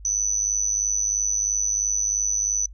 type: tone with amplitude modulation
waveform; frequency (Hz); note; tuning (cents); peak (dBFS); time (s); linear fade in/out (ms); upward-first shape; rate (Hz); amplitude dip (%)
sine; 6000; F#8; +23; -17; 0.05-2.66; 2; sine; 103; 75
effects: noise-tail reverb RT60 0.1 s tail -26 dB re dry + added 50 Hz sine -39 dBFS peak until 2.73 s